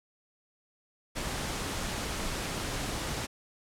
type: noise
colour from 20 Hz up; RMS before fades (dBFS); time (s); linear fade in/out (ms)
pink; -34; 1.15-3.27; 20
effects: low-pass 10000 Hz 12 dB/octave